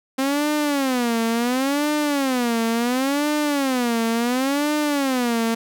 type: tone with vibrato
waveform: sawtooth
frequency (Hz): 261.4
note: C4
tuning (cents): -1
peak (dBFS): -15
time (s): 0.18-5.55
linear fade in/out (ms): 10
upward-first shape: sine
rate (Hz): 0.71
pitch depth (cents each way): 240
effects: none